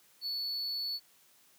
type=tone; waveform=triangle; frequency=4435 Hz; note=C#8; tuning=in tune; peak=-32 dBFS; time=0.21-1 s; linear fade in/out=50 ms; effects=white hiss -64 dBFS RMS until 1.58 s + high-pass 100 Hz 12 dB/octave

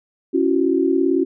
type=tone cluster; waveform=sine; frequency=276.5 / 336.4 / 374.4 Hz; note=C#4 / E4 / F#4; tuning=-4 / +35 / +20 cents; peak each=-19 dBFS; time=0.33-1.25 s; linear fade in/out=20 ms; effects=none

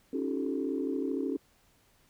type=tone cluster; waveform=sine; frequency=274.1 / 306.7 / 340.2 / 384.7 / 438.5 Hz; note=C#4 / D#4 / F4 / G4 / A4; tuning=-19 / -25 / -45 / -33 / -6 cents; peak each=-32 / -37 / -39 / -36 / -37 dBFS; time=0.13-1.37 s; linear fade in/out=5 ms; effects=tanh soft clip ceiling -19 dBFS + pink hiss -66 dBFS RMS until 2.09 s

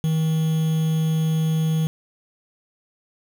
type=tone with quantisation; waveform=triangle; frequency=159.1 Hz; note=D#3; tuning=39 cents sharp; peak=-16 dBFS; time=0.04-1.87 s; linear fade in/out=0 ms; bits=6; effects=none

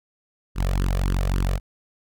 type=tone with flanger; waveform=sawtooth; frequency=46.25 Hz; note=F#1; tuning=in tune; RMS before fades=-22 dBFS; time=0.55-1.6 s; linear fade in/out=50 ms; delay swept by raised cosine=0.63 to 1.73 ms; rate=3.6 Hz; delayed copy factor=+0.95; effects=none

